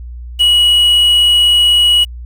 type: tone with quantisation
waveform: triangle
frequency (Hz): 2916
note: F#7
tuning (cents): -26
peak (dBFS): -5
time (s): 0.39-2.05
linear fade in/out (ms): 20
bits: 5
effects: added 60 Hz sine -25 dBFS peak until 2.25 s